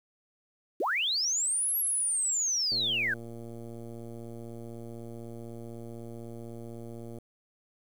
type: linear two-way sweep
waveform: sine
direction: up then down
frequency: 267.2 to 11560 to 1478 Hz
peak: -26 dBFS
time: 0.8-3.14 s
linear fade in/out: 5 ms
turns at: 1.77 s
type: click train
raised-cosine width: 2 ms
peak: -31 dBFS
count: 519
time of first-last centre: 2.72-7.186 s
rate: 116 Hz
effects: 9-bit